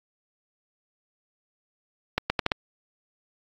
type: accelerating click train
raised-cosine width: 0.3 ms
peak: -6 dBFS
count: 5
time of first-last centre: 2.18-2.518 s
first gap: 120 ms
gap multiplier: 0.77
effects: AAC 48 kbps